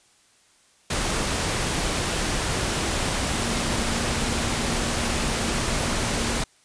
sine tone in noise, 233.1 Hz, A#3, in tune, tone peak -33 dBFS, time 3.34-6.37 s, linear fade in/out 5 ms, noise pink, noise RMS -25 dBFS, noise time 0.9-6.44 s, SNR -11 dB, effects white hiss -59 dBFS RMS until 6.64 s + resampled to 22050 Hz

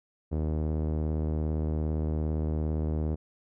sawtooth tone with low-pass filter, 77.5 Hz, D#2, 6 cents flat, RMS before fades -29 dBFS, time 0.31-3.16 s, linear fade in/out 20 ms, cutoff 480 Hz, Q 1, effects none

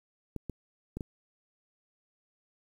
clicks, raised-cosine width 3 ms, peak -23 dBFS, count 4, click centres 0.363 / 0.497 / 0.97 / 1.008 s, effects 9-bit

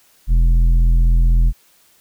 sine tone with tanh clipping, 42 Hz, E1, 33 cents sharp, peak -11 dBFS, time 0.27-1.53 s, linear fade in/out 50 ms, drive 8 dB, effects white hiss -54 dBFS RMS until 2 s

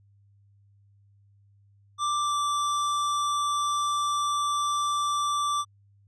square tone with pitch glide, 1178 to 1169.9 Hz, D6 to D6, +5 to -7 cents, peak -25 dBFS, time 1.98-5.65 s, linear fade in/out 50 ms, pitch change -12 cents, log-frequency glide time 2.21-2.35 s, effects added 100 Hz sine -57 dBFS peak until 6.07 s + resampled to 22050 Hz

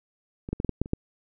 clicks, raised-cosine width 3 ms, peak -22 / -14 / -16 / -14 / -12 / -10 / -26 / -11 dBFS, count 8, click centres 0.489 / 0.53 / 0.601 / 0.647 / 0.693 / 0.816 / 0.859 / 0.934 s, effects none

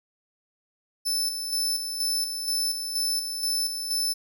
sawtooth tone with tremolo, 5274 Hz, E8, in tune, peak -21 dBFS, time 1.05-4.14 s, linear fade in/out 20 ms, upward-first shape square, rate 2.1 Hz, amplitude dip 50%, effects none

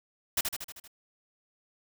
white noise with echo, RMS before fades -27 dBFS, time 0.37-0.41 s, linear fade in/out 5 ms, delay 78 ms, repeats 6, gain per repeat -4 dB, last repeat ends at 0.878 s, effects none

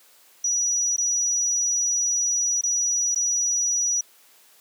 sine tone with dropouts, 5840 Hz, F#8, 24 cents flat, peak -20 dBFS, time 0.44-4.01 s, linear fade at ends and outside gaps 5 ms, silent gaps 0.964-0.98 / 2.612-2.635 / 3.148-3.158 s, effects white hiss -55 dBFS RMS until 4.6 s + high-pass 300 Hz 12 dB/octave

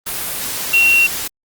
sine tone in noise, 2737 Hz, F7, 36 cents flat, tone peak -9 dBFS, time 0.73-1.07 s, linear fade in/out 10 ms, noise white, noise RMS -23 dBFS, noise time 0.06-1.28 s, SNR +11 dB, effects Opus 32 kbps

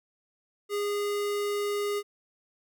square tone, 410 Hz, G#4, 22 cents flat, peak -28 dBFS, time 0.69-2.03 s, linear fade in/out 50 ms, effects none

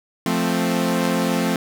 sawtooth chord, F major, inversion none, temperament equal, 174.61 / 220 / 261.6 Hz, F3 / A3 / C4, 0 / 0 / 0 cents, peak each -19 dBFS, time 0.26-1.56 s, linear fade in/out 2 ms, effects none

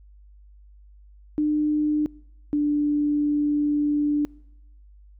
sine tone pair in turn, 300.8 / 294.1 Hz, D4 / D4, +42 / +3 cents, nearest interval unison, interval 39 cents, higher first, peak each -19 dBFS, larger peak neither, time 1.38-2.06 / 2.53-4.25 s, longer second, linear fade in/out 0 ms, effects noise-tail reverb RT60 0.9 s tail -26 dB re dry + added 50 Hz sine -47 dBFS peak until 5.19 s

